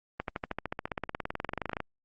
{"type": "accelerating click train", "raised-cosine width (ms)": 0.5, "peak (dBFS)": -17, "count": 30, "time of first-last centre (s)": [0.2, 1.803], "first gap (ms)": 82, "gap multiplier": 0.97, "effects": ["Opus 24 kbps"]}